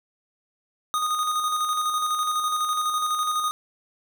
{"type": "tone with tremolo", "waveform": "square", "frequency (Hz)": 1237, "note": "D#6", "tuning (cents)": -10, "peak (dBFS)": -22, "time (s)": [0.94, 3.51], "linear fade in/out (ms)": 0, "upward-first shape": "square", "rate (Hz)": 12, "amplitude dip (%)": 35, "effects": []}